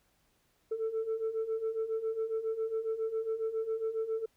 sine beating tone pair, 440 / 447.3 Hz, A4 / A4, 0 / +28 cents, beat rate 7.3 Hz, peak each -35 / -31 dBFS, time 0.71-4.26 s, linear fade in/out 10 ms, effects tanh soft clip ceiling -27 dBFS + pink hiss -72 dBFS RMS until 4.36 s

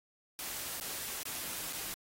white noise with dropouts, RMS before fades -40 dBFS, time 0.39-1.94 s, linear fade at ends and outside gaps 0 ms, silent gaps 0.8-0.81 / 1.231-1.254 / 1.726-1.731 s, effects AAC 48 kbps

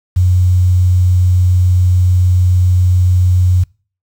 sine tone with quantisation, 90.7 Hz, F#2, 34 cents flat, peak -7 dBFS, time 0.16-3.64 s, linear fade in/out 10 ms, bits 6, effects noise-tail reverb RT60 0.4 s tail -26 dB re dry

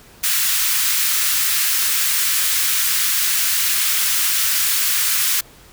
white high-pass noise, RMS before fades -18 dBFS, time 0.23-5.41 s, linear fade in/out 10 ms, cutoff 1300 Hz, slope 24 dB/octave, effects pink hiss -46 dBFS RMS until 5.72 s

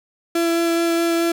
35% pulse tone with vibrato, 335.9 Hz, E4, 33 cents sharp, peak -15 dBFS, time 0.35-1.32 s, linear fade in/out 5 ms, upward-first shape sine, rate 4.7 Hz, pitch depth 8 cents each way, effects none

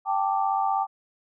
sine chord, G suspended second, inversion none, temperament equal, 784 / 880 / 1174.7 Hz, G5 / A5 / D6, 0 / 0 / 0 cents, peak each -24 / -27 / -29 dBFS, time 0.05-0.87 s, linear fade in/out 50 ms, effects none

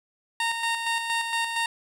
15% pulse tone with tremolo, 922 Hz, A#5, 19 cents flat, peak -17 dBFS, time 0.4-1.66 s, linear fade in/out 2 ms, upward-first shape square, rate 4.3 Hz, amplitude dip 45%, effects low-pass 10000 Hz 12 dB/octave + 9-bit

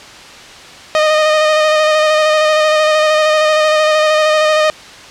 sawtooth tone with vibrato, 617 Hz, D#5, 15 cents flat, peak -5 dBFS, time 0.95-4.7 s, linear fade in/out 0 ms, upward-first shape square, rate 13 Hz, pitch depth 16 cents each way, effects white hiss -34 dBFS RMS until 5.1 s + low-pass 5000 Hz 12 dB/octave

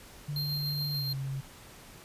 sine tone with pitch glide, 146.1 to 135.53 Hz, D3 to C#3, -9 to -39 cents, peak -32 dBFS, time 0.28-1.41 s, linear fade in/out 10 ms, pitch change -130 cents, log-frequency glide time 0.93-1.05 s
square tone with tremolo, 4186 Hz, C8, in tune, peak -32 dBFS, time 0.36-1.13 s, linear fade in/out 2 ms, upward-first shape triangle, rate 7 Hz, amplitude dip 35%
effects pink hiss -51 dBFS RMS until 2.04 s + resampled to 32000 Hz

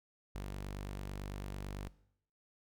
sawtooth tone, 49 Hz, G1, in tune, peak -36 dBFS, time 0.35-1.88 s, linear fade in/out 0 ms, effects noise-tail reverb RT60 0.7 s tail -19 dB re dry

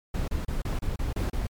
brown noise bursts, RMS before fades -28 dBFS, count 8, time 0.14-1.47 s, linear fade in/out 5 ms, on 140 ms, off 30 ms, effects MP3 96 kbps

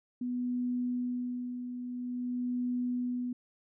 sine tone with tremolo, 246.9 Hz, B3, in tune, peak -29 dBFS, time 0.21-3.33 s, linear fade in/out 5 ms, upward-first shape sine, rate 0.49 Hz, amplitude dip 55%, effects none

